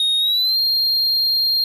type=tone with pitch glide; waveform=triangle; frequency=3729 to 4210 Hz; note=A#7 to C8; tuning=0 to +10 cents; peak=-14 dBFS; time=0-1.64 s; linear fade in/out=2 ms; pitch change=+210 cents; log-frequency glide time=0.19-0.58 s; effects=none